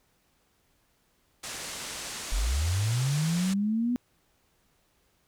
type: low-pass noise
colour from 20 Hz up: white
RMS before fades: -38 dBFS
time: 1.43-3.54 s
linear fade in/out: 10 ms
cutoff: 8900 Hz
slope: 24 dB/octave
type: linear sweep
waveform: sine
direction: up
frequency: 39.41 to 249.2 Hz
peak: -24 dBFS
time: 2.32-3.96 s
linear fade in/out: 0 ms
effects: pink hiss -69 dBFS RMS until 5.27 s